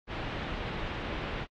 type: low-pass noise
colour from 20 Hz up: pink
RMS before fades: -36 dBFS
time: 0.07-1.47 s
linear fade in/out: 50 ms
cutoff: 3300 Hz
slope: 24 dB/octave
effects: AAC 48 kbps